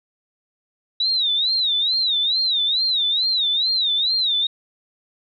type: tone with vibrato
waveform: sine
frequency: 3836 Hz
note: A#7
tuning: 49 cents sharp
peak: -17 dBFS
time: 1-4.47 s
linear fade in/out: 5 ms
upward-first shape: sine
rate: 2.3 Hz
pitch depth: 160 cents each way
effects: none